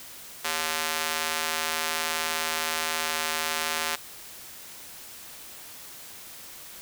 square tone with high-pass filter, 79.8 Hz, D#2, 44 cents sharp, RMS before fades -29 dBFS, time 0.44-3.96 s, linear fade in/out 10 ms, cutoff 1100 Hz, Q 0.53, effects white hiss -44 dBFS RMS until 6.81 s

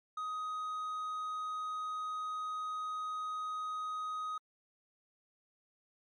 triangle tone, 1254 Hz, D#6, 13 cents sharp, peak -34 dBFS, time 0.17-4.38 s, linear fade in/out 5 ms, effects MP3 48 kbps

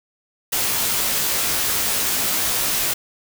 white noise with comb filter, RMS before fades -21 dBFS, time 0.52-2.94 s, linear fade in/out 10 ms, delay 17 ms, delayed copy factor -0.75, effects none

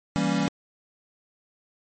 square chord, E diminished seventh, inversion none, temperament equal, 164.81 / 196 / 233.1 / 277.2 Hz, E3 / G3 / Bb3 / Db4, 0 / 0 / 0 / 0 cents, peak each -29 / -27 / -30 / -28 dBFS, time 0.16-0.48 s, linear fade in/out 0 ms, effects MP3 32 kbps

